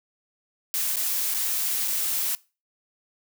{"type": "noise with dropouts", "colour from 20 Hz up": "blue", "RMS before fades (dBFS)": -26, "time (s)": [0.74, 2.35], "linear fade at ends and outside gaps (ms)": 0, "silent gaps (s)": [[0.959, 0.968], [1.341, 1.346], [1.877, 1.881]], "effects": ["noise-tail reverb RT60 0.3 s tail -21 dB re dry"]}